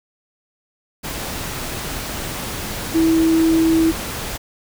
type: tone in noise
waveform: sine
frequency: 325.2 Hz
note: E4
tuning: 23 cents flat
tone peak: -12 dBFS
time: 2.94-3.92 s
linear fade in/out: 20 ms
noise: pink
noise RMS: -27 dBFS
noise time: 1.03-4.38 s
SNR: +12 dB
effects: none